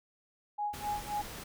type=tone with tremolo; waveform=sine; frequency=830.6 Hz; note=G#5; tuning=in tune; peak=-30 dBFS; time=0.58-1.22 s; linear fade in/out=10 ms; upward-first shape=sine; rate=3.8 Hz; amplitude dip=95%
type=noise; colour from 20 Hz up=pink; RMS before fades=-44 dBFS; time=0.73-1.44 s; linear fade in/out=10 ms
effects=none